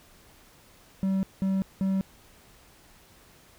triangle tone bursts, 192.1 Hz, G3, 35 cents flat, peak -21 dBFS, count 3, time 1.03-2.01 s, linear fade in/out 0 ms, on 200 ms, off 190 ms, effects pink hiss -56 dBFS RMS until 3.58 s

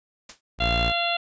white noise with exponential decay, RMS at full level -34 dBFS, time 0.29-0.41 s, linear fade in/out 5 ms, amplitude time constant 25 ms
sawtooth tone, 58.27 Hz, A#1, in tune, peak -20 dBFS, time 0.58-0.93 s, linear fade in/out 50 ms
harmonic tone, 688 Hz, F5, 26 cents flat, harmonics 1 / 2 / 3 / 4 / 5 / 6, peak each -26 / -32 / -35 / -27 / -29 / -34 dBFS, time 0.6-1.17 s, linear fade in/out 5 ms
effects resampled to 16000 Hz

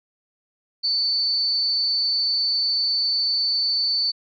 sine tone with amplitude modulation, 4514 Hz, C#8, 31 cents sharp, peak -16 dBFS, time 0.83-4.12 s, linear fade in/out 20 ms, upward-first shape sine, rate 248 Hz, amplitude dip 65%, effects none

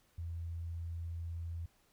sine tone, 84 Hz, E2, 33 cents sharp, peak -38 dBFS, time 0.18-1.66 s, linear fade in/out 5 ms, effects pink hiss -71 dBFS RMS until 1.92 s

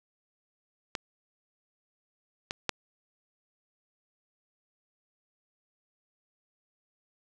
clicks, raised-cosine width 0.2 ms, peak -14 / -15 / -9 dBFS, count 3, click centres 0.952 / 2.509 / 2.693 s, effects none

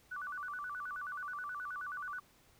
sine tone with vibrato, 1315 Hz, E6, 5 cents flat, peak -39 dBFS, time 0.11-2.2 s, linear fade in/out 10 ms, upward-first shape square, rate 9.4 Hz, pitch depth 210 cents each way, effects pink hiss -66 dBFS RMS until 2.59 s

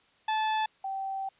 40% pulse / sine tone pair in turn, 870 / 775.1 Hz, A5 / G5, -20 / -20 cents, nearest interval major second, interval 200 cents, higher first, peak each -25 / -31 dBFS, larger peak first, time 0.28-0.66 / 0.84-1.29 s, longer second, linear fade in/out 5 ms, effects white hiss -64 dBFS RMS until 1.39 s + resampled to 8000 Hz

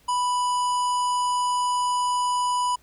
harmonic tone, 988 Hz, B5, in tune, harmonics 1 / 3 / 5 / 7 / 9 / 10, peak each -21 / -35 / -39 / -38 / -44 / -40 dBFS, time 0.08-2.76 s, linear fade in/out 10 ms, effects added 57 Hz sine -59 dBFS peak until 2.82 s + pink hiss -59 dBFS RMS until 2.82 s

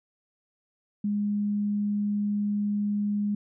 sine tone, 206 Hz, G#3, 14 cents flat, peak -24 dBFS, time 1.04-3.35 s, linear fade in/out 5 ms, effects none

